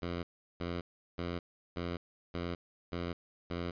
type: tone bursts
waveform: 10% pulse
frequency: 86.8 Hz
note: F2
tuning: 10 cents flat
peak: -27 dBFS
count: 7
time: 0.02-3.71 s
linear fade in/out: 5 ms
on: 210 ms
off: 370 ms
effects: resampled to 11025 Hz